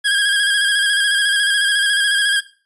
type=tone with vibrato; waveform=25% pulse; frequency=1632 Hz; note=G#6; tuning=31 cents flat; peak=-10 dBFS; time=0.04-2.41 s; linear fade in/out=20 ms; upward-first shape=square; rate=14 Hz; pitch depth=33 cents each way; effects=noise-tail reverb RT60 0.4 s tail -18 dB re dry + resampled to 24000 Hz